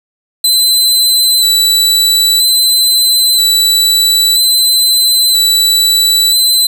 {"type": "tone with vibrato", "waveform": "sawtooth", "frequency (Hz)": 4000, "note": "B7", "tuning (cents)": 21, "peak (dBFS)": -4, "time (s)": [0.44, 6.67], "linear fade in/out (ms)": 5, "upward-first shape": "square", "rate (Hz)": 0.51, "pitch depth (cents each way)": 20, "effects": []}